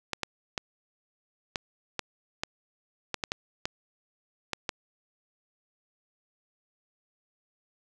clicks, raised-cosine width 0.2 ms, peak -12 dBFS, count 12, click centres 0.133 / 0.233 / 0.578 / 1.558 / 1.993 / 2.435 / 3.143 / 3.238 / 3.319 / 3.655 / 4.533 / 4.692 s, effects none

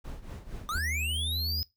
brown noise with tremolo, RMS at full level -37 dBFS, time 0.04-0.79 s, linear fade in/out 10 ms, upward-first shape triangle, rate 4.3 Hz, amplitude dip 80%
square linear sweep, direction up, 1174.7 to 5100 Hz, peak -31 dBFS, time 0.69-1.63 s, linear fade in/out 0 ms
triangle tone with pitch glide, 77.78 to 80.2 Hz, D#2 to E2, 0 to -47 cents, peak -30 dBFS, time 0.74-1.63 s, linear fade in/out 10 ms, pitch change +53 cents, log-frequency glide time 1.05-1.31 s
effects noise-tail reverb RT60 0.2 s tail -20 dB re dry

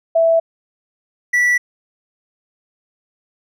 sine / triangle tone pair in turn, 659.3 / 1956.9 Hz, E5 / B6, 0 / -16 cents, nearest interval octave + perfect fifth, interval 1884 cents, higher second, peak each -10 dBFS, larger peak neither, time 0.15-0.4 / 1.33-1.58 s, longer neither, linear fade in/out 10 ms, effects none

